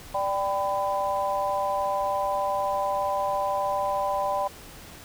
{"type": "chord", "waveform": "sine", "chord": "G major", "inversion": "second", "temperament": "equal with one note detuned", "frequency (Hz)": [587.3, 784, 1002.7], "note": ["D5", "G5", "B5"], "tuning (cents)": [0, 0, 26], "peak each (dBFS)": -28, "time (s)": [0.14, 4.48], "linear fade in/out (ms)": 10, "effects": ["pink hiss -45 dBFS RMS until 5.04 s"]}